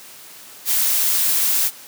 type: noise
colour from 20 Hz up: blue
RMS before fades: -18 dBFS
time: 0.65-1.71 s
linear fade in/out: 50 ms
effects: white hiss -41 dBFS RMS until 1.87 s + high-pass 150 Hz 12 dB/octave